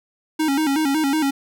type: tone with vibrato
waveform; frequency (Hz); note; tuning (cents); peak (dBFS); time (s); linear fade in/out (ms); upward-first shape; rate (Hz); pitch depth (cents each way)
square; 293.7; D4; 0; -18; 0.39-1.31; 10; square; 5.4; 110
effects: none